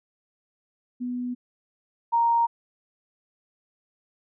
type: tone pair in turn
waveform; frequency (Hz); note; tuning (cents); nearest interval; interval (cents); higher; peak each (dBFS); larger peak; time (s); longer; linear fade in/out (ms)
sine; 246.9 / 932.2; B3 / A#5; 0 / 0; octave + major seventh; 2300; second; -27 / -18; second; 1-1.35 / 2.12-2.47; neither; 20
effects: none